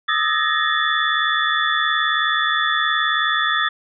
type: tone cluster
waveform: sine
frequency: 1224 / 1303 / 1714 / 1857 / 3469 Hz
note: D#6 / E6 / A6 / A#6 / A7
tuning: -29 / -20 / -46 / -7 / -25 cents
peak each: -23 dBFS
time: 0.08-3.69 s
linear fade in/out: 10 ms
effects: none